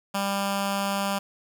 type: tone with notch filter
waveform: 10% pulse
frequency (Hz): 198.3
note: G3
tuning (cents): +20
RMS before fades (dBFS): -27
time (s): 0.14-1.19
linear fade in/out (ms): 10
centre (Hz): 410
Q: 2
effects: 9-bit